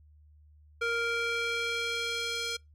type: tone with band-pass filter sweep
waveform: square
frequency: 466.2 Hz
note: A#4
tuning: in tune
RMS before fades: -32 dBFS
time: 0.81-2.57 s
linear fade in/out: 10 ms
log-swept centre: 1700 to 4300 Hz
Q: 1.2
effects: noise-tail reverb RT60 0.2 s tail -26 dB re dry + added 75 Hz sine -55 dBFS peak until 2.74 s